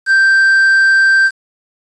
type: tone with quantisation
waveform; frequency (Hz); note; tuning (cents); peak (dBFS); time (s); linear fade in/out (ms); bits
triangle; 1568; G6; 0; -5; 0.06-1.31; 50; 5
effects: resampled to 22050 Hz